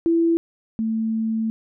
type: tone pair in turn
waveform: sine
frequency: 333.4 / 222.5 Hz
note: E4 / A3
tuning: +20 / +20 cents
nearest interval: perfect fifth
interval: 700 cents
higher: first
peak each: -15 / -20 dBFS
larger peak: first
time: 0.06-0.37 / 0.79-1.5 s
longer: second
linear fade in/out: 0 ms
effects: none